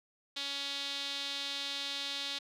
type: tone with band-pass filter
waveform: sawtooth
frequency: 280 Hz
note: C#4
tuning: 18 cents sharp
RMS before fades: -38 dBFS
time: 0.36-2.39 s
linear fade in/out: 10 ms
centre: 3800 Hz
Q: 3.9
effects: none